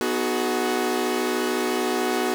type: chord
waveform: sawtooth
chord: G# minor seventh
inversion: first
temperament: equal with one note detuned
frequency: 246.9 / 311.1 / 370 / 423.8 Hz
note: B3 / D#4 / F#4 / G#4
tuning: 0 / 0 / 0 / +35 cents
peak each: -24 / -27 / -21 / -25 dBFS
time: 0.01-2.34 s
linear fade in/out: 0 ms
effects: none